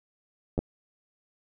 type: clicks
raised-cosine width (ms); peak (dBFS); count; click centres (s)
2; -14; 2; 0.579 / 0.59
effects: none